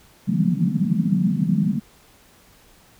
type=band-pass noise; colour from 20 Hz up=white; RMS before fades=-20 dBFS; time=0.27-1.8 s; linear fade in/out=20 ms; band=160 to 210 Hz; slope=48 dB/octave; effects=pink hiss -53 dBFS RMS until 2.99 s